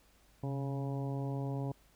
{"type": "harmonic tone with a mistuned harmonic", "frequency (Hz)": 138.59, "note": "C#3", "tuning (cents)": 0, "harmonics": [1, 2, 3, 4, 5, 6, 7], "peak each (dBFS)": [-35, -41, -45, -47, -49, -51, -52], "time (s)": [0.43, 1.72], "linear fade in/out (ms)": 5, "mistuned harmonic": 1, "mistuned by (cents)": -53, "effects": ["added 50 Hz sine -67 dBFS peak until 1.95 s", "pink hiss -67 dBFS RMS until 1.95 s"]}